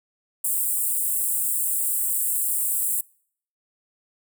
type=high-pass noise; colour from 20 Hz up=pink; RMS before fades=-24 dBFS; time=0.44-3.01 s; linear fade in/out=5 ms; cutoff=7800 Hz; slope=96 dB/octave; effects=noise-tail reverb RT60 0.6 s tail -26 dB re dry

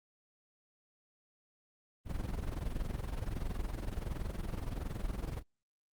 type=noise with amplitude modulation; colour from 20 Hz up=brown; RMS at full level=-34 dBFS; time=2.05-5.43 s; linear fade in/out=50 ms; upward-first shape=sine; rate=21.4 Hz; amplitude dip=75%; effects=Opus 24 kbps

